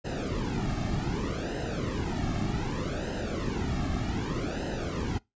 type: noise with flanger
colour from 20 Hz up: brown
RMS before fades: -31 dBFS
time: 0.04-5.19 s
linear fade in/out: 20 ms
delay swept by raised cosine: 0.87 to 2.07 ms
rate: 0.65 Hz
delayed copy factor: -0.85
effects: noise-tail reverb RT60 0.2 s tail -23 dB re dry + resampled to 16000 Hz